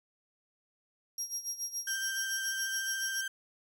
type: tone with tremolo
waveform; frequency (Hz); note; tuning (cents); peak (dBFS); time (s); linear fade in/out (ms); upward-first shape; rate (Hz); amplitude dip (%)
35% pulse; 5630; F8; +13; -30; 1.18-3.21; 2; sine; 7.1; 80
type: tone with vibrato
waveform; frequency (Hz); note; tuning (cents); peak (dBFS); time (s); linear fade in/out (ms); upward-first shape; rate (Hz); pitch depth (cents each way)
35% pulse; 1568; G6; 0; -32; 1.87-3.28; 5; sine; 14; 10
effects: none